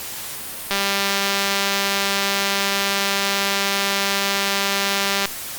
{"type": "click train", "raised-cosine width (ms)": 0.2, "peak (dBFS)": -3, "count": 901, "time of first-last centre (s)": [0.71, 5.255], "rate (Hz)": 198, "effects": ["white hiss -31 dBFS RMS until 5.58 s", "Opus 48 kbps"]}